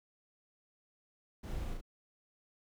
brown noise with echo, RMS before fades -42 dBFS, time 1.43-1.74 s, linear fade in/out 10 ms, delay 36 ms, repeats 2, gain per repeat -2 dB, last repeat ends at 1.812 s, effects none

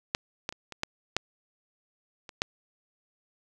clicks, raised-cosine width 0.2 ms, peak -8 / -13 / -25 / -23 / -11 / -7 / -25 / -8 dBFS, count 8, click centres 0.149 / 0.491 / 0.525 / 0.723 / 0.834 / 1.166 / 2.292 / 2.419 s, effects none

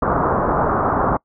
white low-pass noise, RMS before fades -18 dBFS, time 0.02-1.17 s, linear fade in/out 5 ms, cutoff 1300 Hz, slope 48 dB/octave, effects noise-tail reverb RT60 0.1 s tail -25 dB re dry

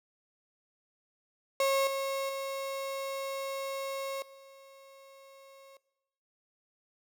35% pulse tone with level steps, 544 Hz, C#5, 33 cents flat, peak -23 / -29 / -32 / -50 dBFS, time 1.6-5.77 s, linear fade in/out 2 ms, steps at 1.87 / 2.29 / 4.22 s, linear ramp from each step 2 ms, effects noise-tail reverb RT60 1.0 s tail -20 dB re dry

